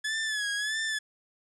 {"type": "tone with vibrato", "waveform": "sawtooth", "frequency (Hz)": 1711, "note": "A6", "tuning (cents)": -49, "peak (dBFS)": -25, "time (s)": [0.04, 0.99], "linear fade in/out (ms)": 10, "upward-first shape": "sine", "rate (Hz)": 1.6, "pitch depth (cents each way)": 71, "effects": ["resampled to 22050 Hz", "10-bit"]}